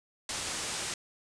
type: low-pass noise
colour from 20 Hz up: white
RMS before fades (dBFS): -36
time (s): 0.29-0.94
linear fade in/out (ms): 2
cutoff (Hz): 9200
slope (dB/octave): 48
effects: none